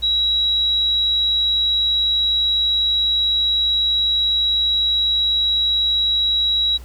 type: tone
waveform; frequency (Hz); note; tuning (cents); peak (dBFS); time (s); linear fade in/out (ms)
sine; 3876; B7; -33; -15; 0.02-6.78; 20
effects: added 60 Hz sine -34 dBFS peak until 6.84 s + pink hiss -47 dBFS RMS until 6.84 s